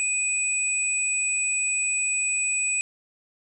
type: tone pair together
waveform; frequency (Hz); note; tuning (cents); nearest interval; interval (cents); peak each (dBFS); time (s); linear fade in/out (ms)
sine; 2489 / 7902; D#7 / B8; 0 / 0; octave + minor sixth; 2000; -25; 0-2.81; 0
effects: none